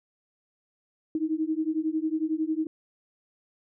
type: beating tone pair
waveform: sine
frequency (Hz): 310 / 321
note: D#4 / E4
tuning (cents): -6 / -46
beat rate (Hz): 11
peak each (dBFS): -28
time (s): 1.15-2.67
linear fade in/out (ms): 2
effects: none